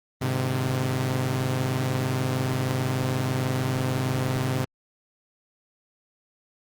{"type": "tone cluster", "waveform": "sawtooth", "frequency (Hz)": [103, 129.4, 149.4], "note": ["G#2", "C3", "D3"], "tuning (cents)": [-14, -19, 30], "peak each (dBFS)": [-27, -21, -29], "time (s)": [0.21, 4.65], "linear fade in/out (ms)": 10, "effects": ["Opus 32 kbps"]}